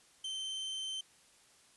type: tone with vibrato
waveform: 40% pulse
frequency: 3100 Hz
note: G7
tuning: 20 cents flat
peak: -36 dBFS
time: 0.24-1.01 s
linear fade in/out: 5 ms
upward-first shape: triangle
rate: 19 Hz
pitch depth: 15 cents each way
effects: white hiss -64 dBFS RMS until 1.76 s + resampled to 24000 Hz